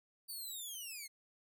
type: linear sweep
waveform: 10% pulse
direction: down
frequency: 4631 to 2093 Hz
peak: -36 dBFS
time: 0.28-1.08 s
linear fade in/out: 20 ms
effects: none